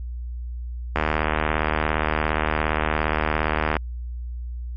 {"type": "click train", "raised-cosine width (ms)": 0.5, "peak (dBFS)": -5, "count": 218, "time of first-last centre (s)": [0.96, 3.767], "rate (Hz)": 77.3, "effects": ["added 60 Hz sine -28 dBFS peak until 4.76 s", "MP3 32 kbps"]}